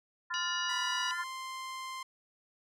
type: chord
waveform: sine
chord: F major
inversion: second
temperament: equal with one note detuned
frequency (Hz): 1025.6 / 1396.9 / 1760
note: C6 / F6 / A6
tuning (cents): -35 / 0 / 0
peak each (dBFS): -38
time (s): 0.3-1.24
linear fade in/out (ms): 10
type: harmonic tone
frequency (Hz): 967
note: B5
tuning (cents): -37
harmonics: 3 / 4 / 5 / 6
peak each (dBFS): -36 / -43 / -42 / -42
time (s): 0.34-1.11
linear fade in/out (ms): 0
type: tone with pitch glide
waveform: sawtooth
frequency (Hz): 987.8 to 1046.5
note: B5 to C6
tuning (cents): 0 to 0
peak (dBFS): -35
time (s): 0.69-2.03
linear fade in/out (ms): 5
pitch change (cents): +100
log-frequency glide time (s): 1.09-1.2
effects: low-pass 10000 Hz 12 dB/octave